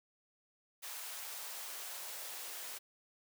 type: noise with high-pass filter sweep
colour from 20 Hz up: white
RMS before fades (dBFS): -45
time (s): 0.82-2.79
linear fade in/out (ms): 20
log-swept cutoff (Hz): 770 to 490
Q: 1.1
effects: none